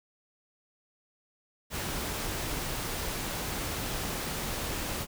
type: noise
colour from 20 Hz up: pink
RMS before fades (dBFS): -34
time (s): 1.7-5.07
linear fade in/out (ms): 50
effects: none